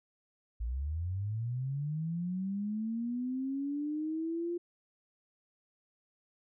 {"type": "linear sweep", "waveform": "sine", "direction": "up", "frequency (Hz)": [53.7, 350], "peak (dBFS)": -32, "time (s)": [0.6, 4.58], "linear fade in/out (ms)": 10, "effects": []}